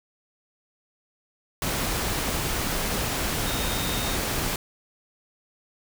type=tone in noise; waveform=sine; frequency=3698 Hz; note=A#7; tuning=15 cents flat; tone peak=-35 dBFS; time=3.46-4.16 s; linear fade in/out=2 ms; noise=pink; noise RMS=-27 dBFS; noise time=1.62-4.56 s; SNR=-11 dB; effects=none